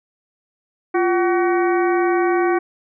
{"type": "harmonic tone with a mistuned harmonic", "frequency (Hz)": 376.8, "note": "F#4", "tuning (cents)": 32, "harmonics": [1, 2, 3, 4, 5, 6], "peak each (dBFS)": [-16, -22, -26, -28, -30, -32], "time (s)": [0.94, 2.59], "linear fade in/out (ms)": 10, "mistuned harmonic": 1, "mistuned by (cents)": -130, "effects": []}